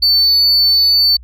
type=tone; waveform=sine; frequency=4501 Hz; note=C#8; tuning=26 cents sharp; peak=-6 dBFS; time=0.02-1.17 s; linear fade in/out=10 ms; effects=tanh soft clip ceiling -7 dBFS + added 60 Hz sine -34 dBFS peak until 1.23 s